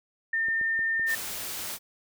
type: tone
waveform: sine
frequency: 1810 Hz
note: A6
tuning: 48 cents sharp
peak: -24 dBFS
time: 0.33-1.15 s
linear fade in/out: 5 ms
type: clicks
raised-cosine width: 2 ms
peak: -32 dBFS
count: 4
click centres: 0.485 / 0.613 / 0.792 / 0.996 s
type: noise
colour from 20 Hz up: white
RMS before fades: -35 dBFS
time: 1.06-1.79 s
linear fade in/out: 50 ms
effects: none